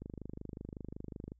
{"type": "click train", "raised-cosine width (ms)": 3, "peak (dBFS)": -30, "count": 34, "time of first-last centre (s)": [0.02, 1.319], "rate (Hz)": 25.4, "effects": ["added 59 Hz sine -64 dBFS peak until 1.39 s"]}